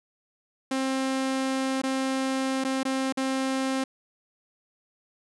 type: tone with dropouts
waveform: sawtooth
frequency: 265.2 Hz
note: C4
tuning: 23 cents sharp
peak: -21 dBFS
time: 0.71-3.84 s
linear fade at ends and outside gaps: 5 ms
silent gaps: 1.818-1.835 / 2.64-2.647 / 2.832-2.851 / 3.125-3.172 s
effects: resampled to 24000 Hz